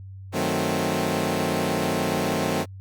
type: chord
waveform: 15% pulse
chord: D# diminished seventh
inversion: none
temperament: equal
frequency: 155.56 / 185 / 220 / 261.6 Hz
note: D#3 / F#3 / A3 / C4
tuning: 0 / 0 / 0 / 0 cents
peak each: -22 dBFS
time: 0.32-2.66 s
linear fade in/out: 50 ms
effects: added 96 Hz sine -37 dBFS peak until 2.8 s + Opus 48 kbps